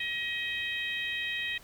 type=harmonic tone; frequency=633 Hz; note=D#5; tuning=30 cents sharp; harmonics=3 / 4 / 5 / 6; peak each=-34 / -36 / -38 / -40 dBFS; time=0-1.58 s; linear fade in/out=5 ms; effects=pink hiss -55 dBFS RMS until 1.63 s